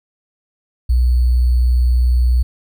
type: tone with sample-and-hold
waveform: sine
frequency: 61.5 Hz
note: B1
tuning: 7 cents flat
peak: -10 dBFS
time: 0.89-2.43 s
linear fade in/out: 10 ms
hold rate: 4410 Hz
effects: none